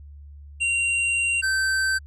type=tone pair in turn; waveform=square; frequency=2761 / 1549.6 Hz; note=F7 / G6; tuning=-20 / -20 cents; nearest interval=minor seventh; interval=1000 cents; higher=first; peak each=-21 dBFS; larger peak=neither; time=0.6-1.42 / 1.42-1.99 s; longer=first; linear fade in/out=20 ms; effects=added 72 Hz sine -40 dBFS peak until 2.06 s + resampled to 24000 Hz